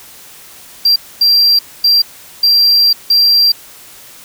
triangle tone bursts at uneven times, 4731 Hz, D8, 12 cents sharp, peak -5 dBFS, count 5, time 0.85-0.96 / 1.21-1.59 / 1.84-2.02 / 2.43-2.93 / 3.1-3.52 s, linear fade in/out 5 ms, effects white hiss -37 dBFS RMS until 4.24 s

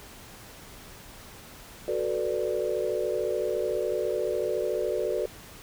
sine chord, B minor seventh, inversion second, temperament equal, 370 / 440 / 493.9 / 587.3 Hz, F#4 / A4 / B4 / D5, 0 / 0 / 0 / 0 cents, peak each -31 dBFS, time 1.88-5.26 s, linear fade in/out 2 ms, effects pink hiss -47 dBFS RMS until 5.62 s

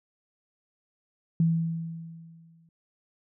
sine tone with exponential decay, 164.81 Hz, E3, in tune, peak -18 dBFS, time 1.4-2.69 s, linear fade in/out 2 ms, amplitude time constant 280 ms, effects none

